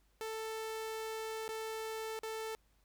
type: tone with dropouts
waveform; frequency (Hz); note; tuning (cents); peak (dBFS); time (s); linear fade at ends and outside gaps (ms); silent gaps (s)
sawtooth; 441.8; A4; +7; -35; 0.21-2.55; 0; 1.48-1.49 / 2.19-2.233
effects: added 50 Hz sine -70 dBFS peak until 2.84 s + pink hiss -75 dBFS RMS until 2.84 s